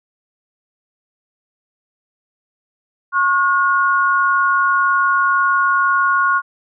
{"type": "tone pair together", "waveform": "sine", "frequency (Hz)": [1094, 1435.8], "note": ["C#6", "F6"], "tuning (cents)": [-23, 48], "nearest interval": "perfect fourth", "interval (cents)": 471, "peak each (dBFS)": -15, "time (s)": [3.12, 6.42], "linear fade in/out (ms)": 50, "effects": []}